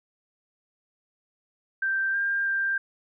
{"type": "tone with pitch steps", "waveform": "sine", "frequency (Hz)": [1568, 1598, 1584], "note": ["G6", "G6", "G6"], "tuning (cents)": [0, 33, 18], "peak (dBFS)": -23, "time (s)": [1.82, 2.78], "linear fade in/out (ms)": 5, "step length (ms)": 320, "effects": []}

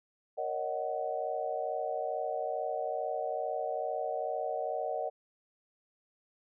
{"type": "chord", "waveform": "sine", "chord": "D# minor seventh", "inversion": "second", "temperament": "just", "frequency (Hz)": [466.7, 560, 622.3, 746.7], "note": ["A#4", "C#5", "D#5", "F#5"], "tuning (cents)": [2, 18, 0, 16], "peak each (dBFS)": [-39, -38, -36, -36], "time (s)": [0.37, 5.1], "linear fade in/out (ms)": 20, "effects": []}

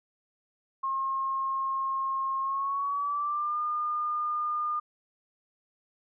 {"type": "tone with pitch glide", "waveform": "sine", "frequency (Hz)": [1074, 1212.5], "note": ["C6", "D#6"], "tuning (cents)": [45, -45], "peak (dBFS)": -27, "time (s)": [0.83, 4.8], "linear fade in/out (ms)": 10, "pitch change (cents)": 210, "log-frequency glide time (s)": [2.41, 3.6], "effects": []}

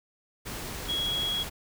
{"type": "tone in noise", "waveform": "sine", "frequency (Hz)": 3322, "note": "G#7", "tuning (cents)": 0, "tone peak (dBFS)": -27, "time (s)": [0.88, 1.44], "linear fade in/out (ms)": 20, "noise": "pink", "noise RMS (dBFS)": -37, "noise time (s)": [0.45, 1.5], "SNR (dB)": 7, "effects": []}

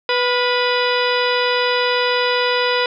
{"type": "harmonic tone with a mistuned harmonic", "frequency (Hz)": 493.9, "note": "B4", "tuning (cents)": 0, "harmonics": [1, 2, 3, 4, 5, 6, 7, 8, 10], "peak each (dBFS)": [-19, -22, -24, -25, -26, -27, -27, -28, -29], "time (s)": [0.09, 2.86], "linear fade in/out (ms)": 2, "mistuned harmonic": 3, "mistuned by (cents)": -50, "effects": []}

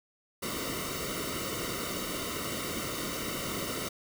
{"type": "noise with comb filter", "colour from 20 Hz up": "pink", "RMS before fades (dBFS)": -35, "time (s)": [0.42, 3.89], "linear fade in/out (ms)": 10, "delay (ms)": 1.2, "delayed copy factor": -0.85, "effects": []}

